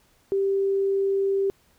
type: tone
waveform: sine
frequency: 392 Hz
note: G4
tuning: in tune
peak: -20 dBFS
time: 0.32-1.5 s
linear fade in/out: 0 ms
effects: pink hiss -62 dBFS RMS until 1.78 s